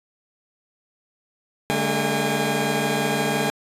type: tone cluster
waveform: 15% pulse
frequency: 145.7 / 205.6 / 225.5 / 811 Hz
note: D3 / G#3 / A3 / G#5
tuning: -13 / -17 / +43 / -41 cents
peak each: -20 dBFS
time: 1.7-3.5 s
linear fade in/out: 0 ms
effects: resampled to 32000 Hz